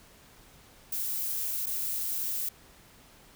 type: noise with dropouts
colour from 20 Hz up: violet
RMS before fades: -32 dBFS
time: 0.92-2.49 s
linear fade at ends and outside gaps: 5 ms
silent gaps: 1.66-1.666 s
effects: pink hiss -56 dBFS RMS until 3.35 s